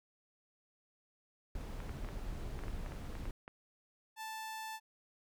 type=noise; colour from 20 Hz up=brown; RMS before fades=-42 dBFS; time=1.55-3.31 s; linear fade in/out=2 ms
type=clicks; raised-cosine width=0.5 ms; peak=-33 dBFS; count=12; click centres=1.803 / 1.894 / 2.047 / 2.088 / 2.591 / 2.637 / 2.682 / 2.862 / 2.921 / 3.153 / 3.255 / 3.479 s
type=tone; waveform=sawtooth; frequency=880 Hz; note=A5; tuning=in tune; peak=-38 dBFS; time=4.16-4.8 s; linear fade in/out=50 ms
effects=none